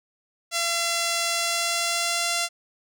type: tone with pitch glide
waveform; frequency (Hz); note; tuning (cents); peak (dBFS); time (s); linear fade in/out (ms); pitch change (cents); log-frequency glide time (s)
5% pulse; 680 to 687.1; F5 to F5; -46 to -28; -11; 0.51-2.49; 50; +18; 1.27-2.36
effects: none